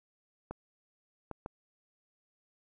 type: clicks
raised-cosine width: 1 ms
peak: -25 dBFS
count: 3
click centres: 0.51 / 1.313 / 1.461 s
effects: none